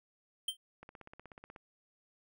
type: tone with exponential decay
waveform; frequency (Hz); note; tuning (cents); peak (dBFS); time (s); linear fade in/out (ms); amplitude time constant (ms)
square; 3136; G7; 0; -30; 0.48-0.57; 5; 19
type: click train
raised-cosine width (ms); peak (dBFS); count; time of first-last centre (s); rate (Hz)
0.5; -35; 13; 0.83-1.562; 16.4
effects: none